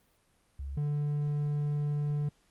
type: tone pair in turn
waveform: sine / triangle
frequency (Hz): 69.3 / 146.84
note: C#2 / D3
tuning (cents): 0 / 0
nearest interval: octave + minor second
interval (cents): 1300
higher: second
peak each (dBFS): -35 / -26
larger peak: second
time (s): 0.59-0.77 / 0.77-2.29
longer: second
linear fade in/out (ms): 5
effects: pink hiss -69 dBFS RMS until 2.5 s + Opus 32 kbps